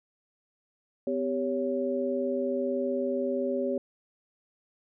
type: tone cluster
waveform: sine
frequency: 253.2 / 394.5 / 559 Hz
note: B3 / G4 / C#5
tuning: +43 / +11 / +14 cents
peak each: -31 / -31 / -30 dBFS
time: 1.07-3.78 s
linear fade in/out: 2 ms
effects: none